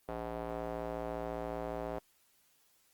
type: tone with band-pass filter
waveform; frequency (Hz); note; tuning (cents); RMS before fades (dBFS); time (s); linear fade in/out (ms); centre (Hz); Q
square; 57.3; A#1; -29; -39; 0.08-1.99; 5; 620; 1.8
effects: white hiss -70 dBFS RMS until 2.93 s + Opus 24 kbps